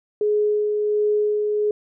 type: tone with tremolo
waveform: sine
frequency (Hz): 419.9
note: G#4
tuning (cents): +19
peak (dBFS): -16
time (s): 0.21-1.71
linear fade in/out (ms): 2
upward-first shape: sine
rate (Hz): 1.4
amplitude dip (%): 30
effects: none